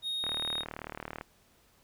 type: tone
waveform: triangle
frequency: 3729 Hz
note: A#7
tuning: in tune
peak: -30 dBFS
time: 0.02-0.65 s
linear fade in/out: 50 ms
type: click train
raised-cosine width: 0.5 ms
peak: -23 dBFS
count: 38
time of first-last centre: 0.24-1.211 s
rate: 38.1 Hz
effects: pink hiss -65 dBFS RMS until 1.83 s